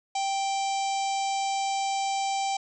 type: harmonic tone with a mistuned harmonic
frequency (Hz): 784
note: G5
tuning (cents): 0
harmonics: 1 / 3 / 4 / 5 / 6 / 7 / 8 / 9 / 10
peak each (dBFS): -26 / -38 / -40 / -42 / -43 / -43 / -41 / -42 / -43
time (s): 0.15-2.57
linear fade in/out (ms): 5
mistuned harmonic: 8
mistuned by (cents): -39
effects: none